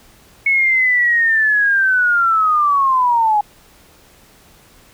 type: linear sweep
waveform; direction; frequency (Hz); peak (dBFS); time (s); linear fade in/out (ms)
sine; down; 2206 to 821; -11; 0.46-3.41; 5
effects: pink hiss -48 dBFS RMS until 4.93 s